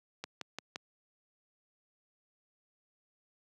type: click train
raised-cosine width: 0.2 ms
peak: -21 dBFS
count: 4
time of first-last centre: 0.24-0.759 s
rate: 5.78 Hz
effects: high-pass 150 Hz 12 dB/octave

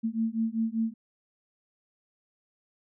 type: beating tone pair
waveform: sine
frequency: 222.4 / 227.5 Hz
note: A3 / A#3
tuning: +19 / -42 cents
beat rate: 5.1 Hz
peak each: -29 dBFS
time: 0.03-0.94 s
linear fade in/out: 20 ms
effects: none

